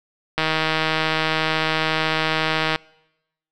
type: click train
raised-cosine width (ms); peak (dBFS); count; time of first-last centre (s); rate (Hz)
0.3; -4; 377; 0.38-2.76; 158
effects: noise-tail reverb RT60 0.9 s tail -25 dB re dry